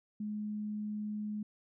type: tone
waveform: sine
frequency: 210.7 Hz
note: G#3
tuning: 25 cents sharp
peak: -35 dBFS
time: 0.2-1.43 s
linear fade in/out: 5 ms
effects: none